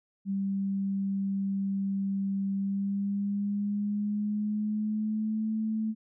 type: tone with pitch glide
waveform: sine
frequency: 196 to 218.7 Hz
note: G3 to A3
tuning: 0 to -10 cents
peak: -27 dBFS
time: 0.25-5.95 s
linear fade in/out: 50 ms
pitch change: +190 cents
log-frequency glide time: 2.55-5.52 s
effects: none